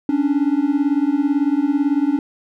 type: beating tone pair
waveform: triangle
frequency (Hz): 277.1 / 295.1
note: C#4 / D4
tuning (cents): -1 / +8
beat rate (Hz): 18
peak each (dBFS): -16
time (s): 0.09-2.19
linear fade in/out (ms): 2
effects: none